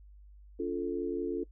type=chord; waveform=sine; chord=Db augmented; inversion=none; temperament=equal with one note detuned; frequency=283.7 / 349.2 / 440 Hz; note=Db4 / F4 / A4; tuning=+40 / 0 / 0 cents; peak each=-36 / -34 / -35 dBFS; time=0.59-1.44 s; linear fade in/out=10 ms; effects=noise-tail reverb RT60 0.1 s tail -21 dB re dry + added 50 Hz sine -51 dBFS peak until 1.51 s